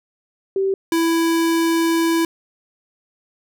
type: tone pair in turn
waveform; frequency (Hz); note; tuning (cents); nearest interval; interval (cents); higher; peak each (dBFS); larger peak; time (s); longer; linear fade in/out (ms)
sine / square; 387.3 / 331; G4 / E4; -21 / +7; minor third; 272; first; -16 / -16; neither; 0.56-0.74 / 0.92-2.25; second; 2
effects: none